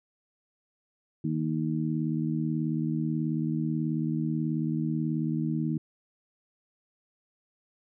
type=harmonic tone; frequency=78.4 Hz; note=D#2; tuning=14 cents sharp; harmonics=2 / 3 / 4; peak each=-29 / -31 / -32 dBFS; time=1.24-5.78 s; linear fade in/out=5 ms; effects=none